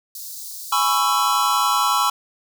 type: high-pass noise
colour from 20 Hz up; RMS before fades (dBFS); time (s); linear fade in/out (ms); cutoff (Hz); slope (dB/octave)
white; -34; 0.15-0.99; 2; 4100; 48
type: chord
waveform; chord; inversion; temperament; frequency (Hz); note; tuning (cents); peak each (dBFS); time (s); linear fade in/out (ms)
square; C# minor seventh; second; just; 831.5 / 997.9 / 1108.7 / 1330.5; G#5 / B5 / C#6 / E6; +2 / +18 / 0 / +16; -26 / -23 / -22 / -22; 0.72-2.1; 5
effects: none